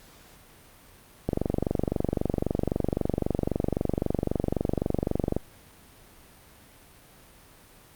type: click train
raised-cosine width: 2 ms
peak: -11 dBFS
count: 98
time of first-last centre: 1.29-5.366 s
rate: 23.8 Hz
effects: pink hiss -53 dBFS RMS until 7.95 s + Opus 48 kbps